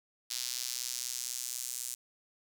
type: tone with high-pass filter sweep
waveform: sawtooth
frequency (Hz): 124.1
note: B2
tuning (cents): +9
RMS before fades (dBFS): -38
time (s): 0.3-1.95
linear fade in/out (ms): 10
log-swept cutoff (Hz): 4800 to 7600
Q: 1.6
effects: none